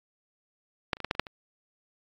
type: clicks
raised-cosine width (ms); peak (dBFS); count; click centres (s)
0.3; -10 / -29 / -21 / -13 / -10 / -28 / -6 / -25; 8; 0.932 / 0.969 / 1.003 / 1.046 / 1.111 / 1.151 / 1.196 / 1.268
effects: AAC 48 kbps